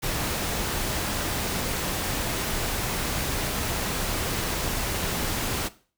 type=noise; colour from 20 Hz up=pink; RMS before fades=-28 dBFS; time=0.02-5.69 s; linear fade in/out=20 ms; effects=noise-tail reverb RT60 0.4 s tail -17 dB re dry